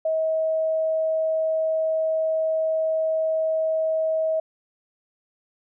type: tone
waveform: sine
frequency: 638 Hz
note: D#5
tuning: 43 cents sharp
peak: -20 dBFS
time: 0.05-4.4 s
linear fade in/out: 5 ms
effects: none